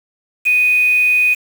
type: tone with quantisation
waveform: sine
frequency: 2489 Hz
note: D#7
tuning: in tune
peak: -10 dBFS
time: 0.45-1.35 s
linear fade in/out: 20 ms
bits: 5
effects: none